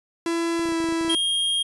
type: tone with pitch glide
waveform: 45% pulse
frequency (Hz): 335.1 to 329.9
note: E4 to E4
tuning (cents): +29 to +1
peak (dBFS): -22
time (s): 0.26-1.15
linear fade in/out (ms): 2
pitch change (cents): -28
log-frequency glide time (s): 0.62-0.75
type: clicks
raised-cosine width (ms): 2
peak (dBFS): -26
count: 11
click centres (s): 0.594 / 0.656 / 0.689 / 0.722 / 0.803 / 0.842 / 0.888 / 0.924 / 1.011 / 1.049 / 1.08
type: tone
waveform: square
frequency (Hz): 3237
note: G#7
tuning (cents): -45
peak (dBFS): -21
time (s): 1.09-1.63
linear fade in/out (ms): 10
effects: resampled to 24000 Hz